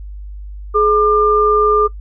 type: tone pair together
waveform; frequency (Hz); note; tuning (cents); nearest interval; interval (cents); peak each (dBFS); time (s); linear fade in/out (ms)
sine; 423.6 / 1198; G#4 / D6; +34 / +34; octave + tritone; 1800; -12; 0.74-1.88; 20
effects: noise-tail reverb RT60 0.1 s tail -23 dB re dry + added 50 Hz sine -27 dBFS peak until 2 s